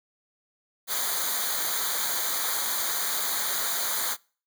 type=noise with comb filter; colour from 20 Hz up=white; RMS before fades=-28 dBFS; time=0.87-4.17 s; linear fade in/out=50 ms; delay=0.37 ms; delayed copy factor=-0.95; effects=noise-tail reverb RT60 0.4 s tail -25 dB re dry